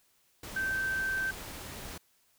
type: tone in noise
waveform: sine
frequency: 1554 Hz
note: G6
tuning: 16 cents flat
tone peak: -29 dBFS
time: 0.56-1.31 s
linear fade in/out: 5 ms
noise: pink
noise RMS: -43 dBFS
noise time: 0.43-1.98 s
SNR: +11 dB
effects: white hiss -69 dBFS RMS until 2.38 s